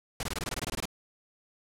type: noise bursts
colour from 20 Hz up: pink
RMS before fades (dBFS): -33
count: 13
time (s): 0.2-0.855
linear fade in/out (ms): 2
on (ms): 31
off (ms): 21
effects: low-pass 11000 Hz 12 dB/octave